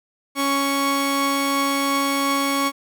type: tone pair together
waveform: sawtooth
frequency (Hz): 277.2 / 1111.6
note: C#4 / C#6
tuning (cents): 0 / +4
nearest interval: 2 octaves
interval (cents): 2404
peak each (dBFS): -18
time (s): 0.35-2.72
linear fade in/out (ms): 50
effects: none

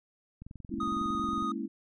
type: click train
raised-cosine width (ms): 5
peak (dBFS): -32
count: 23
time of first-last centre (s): 0.42-1.425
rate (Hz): 21.9
type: chord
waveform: sine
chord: A# half-diminished seventh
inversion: third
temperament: equal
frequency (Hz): 207.7 / 233.1 / 277.2 / 329.6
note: G#3 / A#3 / C#4 / E4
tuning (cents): 0 / 0 / 0 / 0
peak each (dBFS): -38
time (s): 0.7-1.68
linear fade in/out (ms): 20
type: tone with vibrato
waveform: triangle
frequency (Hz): 1244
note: D#6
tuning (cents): -1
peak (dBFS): -29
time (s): 0.8-1.52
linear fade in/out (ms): 5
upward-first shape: triangle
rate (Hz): 9.8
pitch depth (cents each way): 11
effects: resampled to 22050 Hz

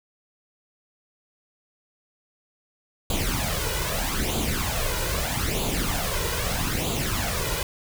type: noise with flanger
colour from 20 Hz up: pink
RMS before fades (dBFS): -26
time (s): 3.1-7.63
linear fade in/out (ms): 2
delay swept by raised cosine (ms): 0.27 to 2.07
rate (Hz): 0.79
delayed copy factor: +0.65
effects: none

